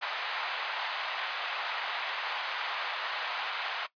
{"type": "band-pass noise", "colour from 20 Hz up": "pink", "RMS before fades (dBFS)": -35, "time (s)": [0.01, 3.87], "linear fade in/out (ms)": 20, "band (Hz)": [780, 3800], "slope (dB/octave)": 24, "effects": ["noise-tail reverb RT60 0.1 s tail -17 dB re dry", "resampled to 11025 Hz"]}